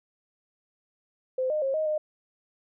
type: tone with pitch steps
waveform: sine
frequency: 516 / 611 / 539 / 625 / 612 Hz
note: C5 / D#5 / C#5 / D#5 / D#5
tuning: -24 / -32 / -49 / +8 / -29 cents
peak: -24 dBFS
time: 1.38-1.98 s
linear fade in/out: 5 ms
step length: 120 ms
effects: none